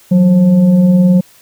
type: tone with frequency modulation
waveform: sine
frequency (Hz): 183.5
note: F#3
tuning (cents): -14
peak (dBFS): -5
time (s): 0.11-1.21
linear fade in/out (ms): 10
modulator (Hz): 348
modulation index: 0.4
effects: white hiss -45 dBFS RMS until 1.41 s